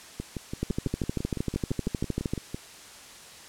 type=two click trains; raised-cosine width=3 ms; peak=-14 / -19 dBFS; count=23 / 15; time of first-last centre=0.63-2.335 / 0.2-2.545 s; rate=12.9 / 5.97 Hz; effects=white hiss -47 dBFS RMS until 3.48 s + low-pass 9000 Hz 12 dB/octave